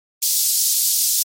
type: high-pass noise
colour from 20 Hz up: pink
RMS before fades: -18 dBFS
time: 0.22-1.23 s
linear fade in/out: 5 ms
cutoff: 4800 Hz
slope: 24 dB/octave
effects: MP3 64 kbps